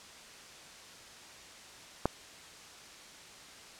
click, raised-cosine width 1 ms, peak -12 dBFS, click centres 2.056 s, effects white hiss -51 dBFS RMS until 3.79 s + low-pass 7000 Hz 12 dB/octave

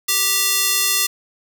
square tone with high-pass filter, 391.8 Hz, G4, 1 cent flat, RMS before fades -18 dBFS, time 0.08-1.07 s, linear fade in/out 10 ms, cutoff 3600 Hz, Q 0.52, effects none

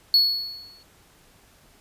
triangle tone with exponential decay, 4383 Hz, C#8, 20 cents flat, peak -11 dBFS, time 0.14-0.83 s, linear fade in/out 1 ms, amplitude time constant 150 ms, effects pink hiss -56 dBFS RMS until 1.8 s + resampled to 32000 Hz

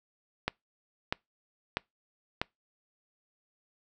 click train, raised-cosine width 0.3 ms, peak -12 dBFS, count 4, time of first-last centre 0.48-2.415 s, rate 1.55 Hz, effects noise-tail reverb RT60 0.2 s tail -26 dB re dry

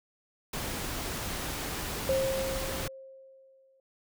pink noise, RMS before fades -35 dBFS, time 0.53-2.88 s, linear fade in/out 5 ms
sine tone with exponential decay, 533 Hz, C5, 32 cents sharp, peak -23 dBFS, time 2.09-3.8 s, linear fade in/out 2 ms, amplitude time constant 370 ms
effects none

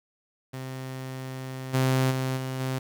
sawtooth tone with level steps, 130.81 Hz, C3, in tune, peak -30 / -17 / -22 / -26 / -23 dBFS, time 0.53-2.79 s, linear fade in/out 10 ms, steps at 1.73 / 2.1 / 2.36 / 2.59 s, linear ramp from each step 20 ms, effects 9-bit

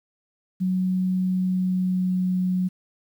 sine tone with pitch glide, 185 to 183.4 Hz, F#3 to F#3, 0 to -15 cents, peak -20 dBFS, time 0.6-2.69 s, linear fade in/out 20 ms, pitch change -15 cents, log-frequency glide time 1.21-2.39 s, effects 9-bit

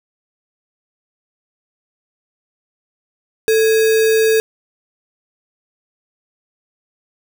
sine tone with sample-and-hold, 442.2 Hz, A4, 9 cents sharp, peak -10 dBFS, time 3.48-4.4 s, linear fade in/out 0 ms, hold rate 2100 Hz, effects none

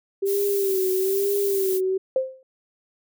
sine tone with vibrato, 389.3 Hz, G4, 12 cents flat, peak -20 dBFS, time 0.22-1.98 s, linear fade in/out 10 ms, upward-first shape sine, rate 1.1 Hz, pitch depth 65 cents each way
violet noise, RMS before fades -30 dBFS, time 0.25-1.81 s, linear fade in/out 50 ms
sine tone with exponential decay, 523.3 Hz, C5, in tune, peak -15 dBFS, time 2.16-2.43 s, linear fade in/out 2 ms, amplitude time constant 58 ms
effects none

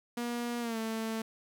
sawtooth tone with pitch glide, 238.9 to 222.9 Hz, A#3 to A3, +43 to +23 cents, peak -29 dBFS, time 0.17-1.22 s, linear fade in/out 5 ms, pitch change -120 cents, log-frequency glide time 0.6-0.78 s, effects 10-bit

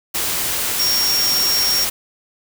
sine tone in noise, 5560 Hz, F8, 9 cents flat, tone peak -16 dBFS, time 0.79-1.85 s, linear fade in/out 10 ms, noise white, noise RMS -21 dBFS, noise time 0.14-1.9 s, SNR +2 dB, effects none

